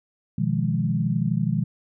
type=chord; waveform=sine; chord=F half-diminished seventh; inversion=second; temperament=equal; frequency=123.47 / 155.56 / 174.61 / 207.7 Hz; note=Cb3 / Eb3 / F3 / Ab3; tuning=0 / 0 / 0 / 0 cents; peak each=-26 / -25 / -26 / -27 dBFS; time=0.38-1.64 s; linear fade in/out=5 ms; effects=none